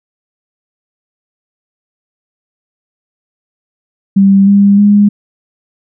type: tone with pitch steps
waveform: sine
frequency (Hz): 196 / 200.5 / 205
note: G3 / G3 / G#3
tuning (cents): 0 / +39 / -22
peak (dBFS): -3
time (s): 4.16-5.09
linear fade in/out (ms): 10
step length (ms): 310
effects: none